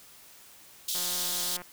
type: high-pass noise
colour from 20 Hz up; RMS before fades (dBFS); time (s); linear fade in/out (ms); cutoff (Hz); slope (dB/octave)
pink; -31; 0.88-1.57; 5; 3200; 48
type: click train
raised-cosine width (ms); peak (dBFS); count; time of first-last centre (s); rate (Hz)
0.5; -28; 120; 0.95-1.619; 178
effects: white hiss -53 dBFS RMS until 1.72 s